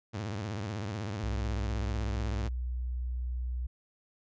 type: tone with vibrato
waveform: sawtooth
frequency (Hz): 103.83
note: G#2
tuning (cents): 0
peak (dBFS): -30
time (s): 0.13-2.49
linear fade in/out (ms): 20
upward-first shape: sine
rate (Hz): 16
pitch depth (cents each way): 190
type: tone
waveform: sine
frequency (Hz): 61.6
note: B1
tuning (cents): -4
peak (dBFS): -31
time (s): 1.23-3.67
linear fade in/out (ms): 10
effects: resampled to 16000 Hz